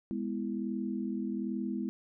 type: chord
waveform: sine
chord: E major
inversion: first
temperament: just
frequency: 206 / 247.2 / 329.6 Hz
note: G#3 / B3 / E4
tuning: -14 / +2 / 0 cents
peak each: -35 / -36 / -38 dBFS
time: 0.11-1.89 s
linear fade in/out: 0 ms
effects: none